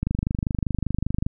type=click train; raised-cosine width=5 ms; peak=-11 dBFS; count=32; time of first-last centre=0.03-1.265 s; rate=25.1 Hz; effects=none